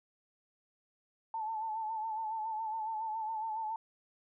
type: tone with vibrato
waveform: sine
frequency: 880 Hz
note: A5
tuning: in tune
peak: -34 dBFS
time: 1.34-3.76 s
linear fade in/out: 2 ms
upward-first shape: sine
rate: 7.2 Hz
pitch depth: 52 cents each way
effects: none